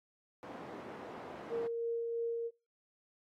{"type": "band-pass noise", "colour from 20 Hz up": "white", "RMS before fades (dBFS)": -47, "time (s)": [0.43, 1.67], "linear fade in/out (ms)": 0, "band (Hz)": [200, 700], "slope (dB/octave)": 12}
{"type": "tone with tremolo", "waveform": "sine", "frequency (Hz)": 464.6, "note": "A#4", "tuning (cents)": -6, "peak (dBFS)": -32, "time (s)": [1.49, 2.51], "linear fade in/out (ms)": 50, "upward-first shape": "sine", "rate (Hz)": 3, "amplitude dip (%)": 25}
{"effects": ["noise-tail reverb RT60 0.3 s tail -23 dB re dry", "AAC 48 kbps"]}